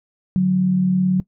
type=tone pair together; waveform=sine; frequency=146.83 / 185.15 Hz; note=D3 / F#3; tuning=0 / +1 cents; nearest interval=major third; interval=401 cents; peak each=-25 / -14 dBFS; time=0.36-1.2 s; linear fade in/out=0 ms; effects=noise-tail reverb RT60 0.1 s tail -19 dB re dry